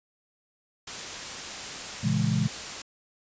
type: noise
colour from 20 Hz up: white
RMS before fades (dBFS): -36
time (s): 0.87-2.82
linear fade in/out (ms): 5
type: chord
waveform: sine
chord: A# half-diminished seventh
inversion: none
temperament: just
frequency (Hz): 116.54 / 139.85 / 167.82 / 209.8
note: A#2 / C#3 / E3 / G#3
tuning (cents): 0 / +16 / +31 / +18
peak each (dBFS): -28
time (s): 2.03-2.48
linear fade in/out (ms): 10
effects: resampled to 16000 Hz